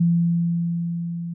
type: tone with level ramp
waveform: sine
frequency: 170.1 Hz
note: F3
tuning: 45 cents flat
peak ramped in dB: -14 to -27 dBFS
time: 0-1.34 s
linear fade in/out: 10 ms
effects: none